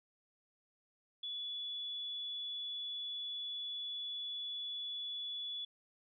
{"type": "tone", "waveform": "sine", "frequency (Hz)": 3425, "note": "A7", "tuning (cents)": -47, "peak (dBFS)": -39, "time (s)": [1.23, 5.65], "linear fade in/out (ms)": 5, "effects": []}